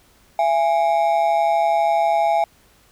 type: ring-modulated tone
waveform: triangle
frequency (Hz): 749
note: F#5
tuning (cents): +21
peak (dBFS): -10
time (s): 0.39-2.44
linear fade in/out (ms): 0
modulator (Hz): 76.1
effects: pink hiss -55 dBFS RMS until 2.91 s